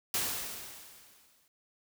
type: noise with exponential decay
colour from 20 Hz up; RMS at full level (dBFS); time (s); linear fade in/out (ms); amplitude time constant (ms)
white; -30; 0.14-1.48; 2; 290
effects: none